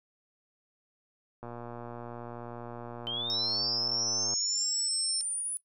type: click train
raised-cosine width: 1 ms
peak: -28 dBFS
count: 347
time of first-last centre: 1.43-4.338 s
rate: 119 Hz
type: linear sweep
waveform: sine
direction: up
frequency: 3072 to 9956 Hz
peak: -31 dBFS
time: 3.07-5.57 s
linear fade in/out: 0 ms
type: tone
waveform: sine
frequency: 5350 Hz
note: E8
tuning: 25 cents sharp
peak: -29 dBFS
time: 3.3-5.21 s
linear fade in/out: 0 ms
effects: noise-tail reverb RT60 0.1 s tail -19 dB re dry